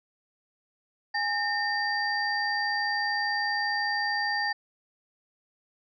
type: tone cluster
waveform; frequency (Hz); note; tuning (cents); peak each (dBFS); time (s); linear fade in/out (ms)
sine; 827 / 1820 / 4695; G#5 / A#6 / D8; -8 / -42 / -1; -30 / -28 / -33; 1.14-4.53; 10
effects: none